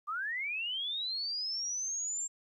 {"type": "linear sweep", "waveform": "sine", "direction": "up", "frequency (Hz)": [1159, 7459], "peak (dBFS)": -33, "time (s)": [0.07, 2.28], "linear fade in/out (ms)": 20, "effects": ["12-bit"]}